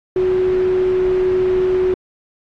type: tone in noise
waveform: sine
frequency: 370 Hz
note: F#4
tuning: in tune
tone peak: -13 dBFS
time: 0.16-1.94 s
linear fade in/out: 2 ms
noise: pink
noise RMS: -29 dBFS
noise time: 0.16-1.94 s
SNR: +13 dB
effects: low-pass 2000 Hz 12 dB/octave + AAC 48 kbps